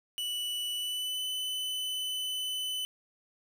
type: tone with pitch glide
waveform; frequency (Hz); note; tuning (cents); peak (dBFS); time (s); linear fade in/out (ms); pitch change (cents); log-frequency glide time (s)
45% pulse; 2960 to 3013; F#7 to F#7; 0 to +31; -32; 0.18-2.85; 0; +31; 0.75-1.22
effects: 10-bit